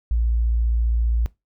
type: tone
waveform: sine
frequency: 57.5 Hz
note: A#1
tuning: 23 cents flat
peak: -17 dBFS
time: 0.11-1.26 s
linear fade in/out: 0 ms
effects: noise-tail reverb RT60 0.2 s tail -20 dB re dry